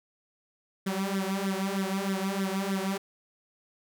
sawtooth tone with flanger, 193.8 Hz, G3, 20 cents flat, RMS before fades -30 dBFS, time 0.86-2.98 s, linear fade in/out 10 ms, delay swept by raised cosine 0.54 to 4.34 ms, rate 3.2 Hz, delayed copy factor +0.8, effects none

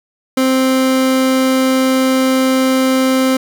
30% pulse tone, 261.6 Hz, C4, in tune, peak -8 dBFS, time 0.37-3.37 s, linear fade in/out 5 ms, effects none

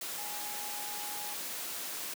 sine tone in noise, 830.6 Hz, G#5, in tune, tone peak -44 dBFS, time 0.18-1.34 s, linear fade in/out 5 ms, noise white, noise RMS -39 dBFS, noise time 0.01-2.14 s, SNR -8 dB, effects high-pass 200 Hz 12 dB/octave

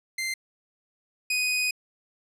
sawtooth tone pair in turn, 2084 / 2494 Hz, C7 / D#7, -7 / +3 cents, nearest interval minor third, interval 310 cents, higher second, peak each -24 / -20 dBFS, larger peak second, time 0.18-0.34 / 1.3-1.71 s, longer second, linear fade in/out 5 ms, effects low-pass 12000 Hz 12 dB/octave

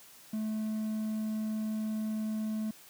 triangle tone, 216.7 Hz, A3, 26 cents flat, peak -29 dBFS, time 0.33-2.71 s, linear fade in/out 5 ms, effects white hiss -55 dBFS RMS until 2.89 s + high-pass 60 Hz 12 dB/octave

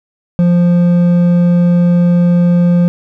triangle tone with hard clipping, 174.61 Hz, F3, in tune, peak -8 dBFS, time 0.39-2.88 s, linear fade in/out 0 ms, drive 9 dB, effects none

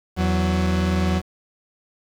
40% pulse tone pair together, 82.41 / 185.23 Hz, E2 / F#3, 0 / +2 cents, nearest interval octave + major second, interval 1402 cents, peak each -20 dBFS, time 0.16-1.22 s, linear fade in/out 50 ms, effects low-pass 6000 Hz 12 dB/octave + 7-bit

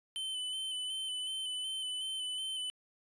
square tone with vibrato, 3044 Hz, F#7, 48 cents sharp, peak -36 dBFS, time 0.16-2.7 s, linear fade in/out 0 ms, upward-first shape square, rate 2.7 Hz, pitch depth 23 cents each way, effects resampled to 22050 Hz

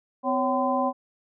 harmonic tone with a mistuned harmonic, 255.4 Hz, C4, 42 cents flat, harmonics 1 / 2 / 3 / 4, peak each -27 / -27 / -27 / -27 dBFS, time 0.23-0.93 s, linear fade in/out 50 ms, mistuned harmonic 2, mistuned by +140 cents, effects none

